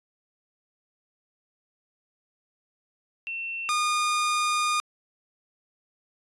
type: tone pair in turn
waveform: sine / sawtooth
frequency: 2700 / 1219.5 Hz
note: E7 / D#6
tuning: +41 / -35 cents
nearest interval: octave + major second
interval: 1376 cents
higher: first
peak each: -30 / -19 dBFS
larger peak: second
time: 3.27-3.69 / 3.69-4.8 s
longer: second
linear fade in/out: 0 ms
effects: resampled to 24000 Hz